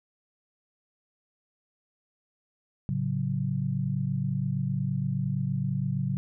sine chord, F# minor, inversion first, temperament equal, 110 / 138.59 / 185 Hz, A2 / C#3 / F#3, 0 / 0 / 0 cents, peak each -33 / -28 / -31 dBFS, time 2.89-6.17 s, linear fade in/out 0 ms, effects none

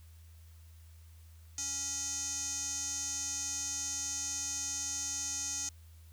square tone with band-pass filter, 278.2 Hz, C#4, 6 cents sharp, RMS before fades -37 dBFS, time 1.58-5.69 s, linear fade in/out 2 ms, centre 6500 Hz, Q 8.6, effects added 81 Hz sine -52 dBFS peak until 6.12 s + white hiss -66 dBFS RMS until 6.12 s

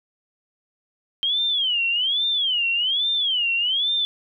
sine tone with vibrato, 3136 Hz, G7, in tune, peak -19 dBFS, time 1.23-4.05 s, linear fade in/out 0 ms, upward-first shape sine, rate 1.2 Hz, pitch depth 240 cents each way, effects none

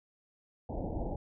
pink low-pass noise, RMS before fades -36 dBFS, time 0.69-1.16 s, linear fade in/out 5 ms, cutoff 860 Hz, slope 96 dB/octave, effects none

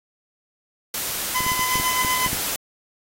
white noise, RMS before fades -26 dBFS, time 0.94-2.56 s, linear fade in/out 2 ms
25% pulse tone with tremolo, 1014 Hz, B5, 45 cents sharp, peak -16 dBFS, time 1.34-2.28 s, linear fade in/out 20 ms, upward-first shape sine, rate 8 Hz, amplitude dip 50%
clicks, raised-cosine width 3 ms, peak -18 dBFS, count 9, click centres 1.406 / 1.465 / 1.518 / 1.594 / 1.756 / 1.799 / 2.048 / 2.263 / 2.331 s
effects AAC 48 kbps

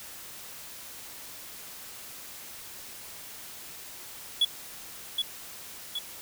triangle tone with echo, 3383 Hz, G#7, 31 cents sharp, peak -18 dBFS, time 4.41-4.45 s, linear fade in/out 5 ms, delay 770 ms, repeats 2, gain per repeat -5 dB, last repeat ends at 5.99 s, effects white hiss -44 dBFS RMS until 6.21 s

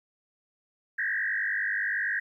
sine tone with frequency modulation, 1751 Hz, A6, 9 cents flat, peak -26 dBFS, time 0.98-2.2 s, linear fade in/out 10 ms, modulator 50.3 Hz, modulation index 3.6, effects 11-bit

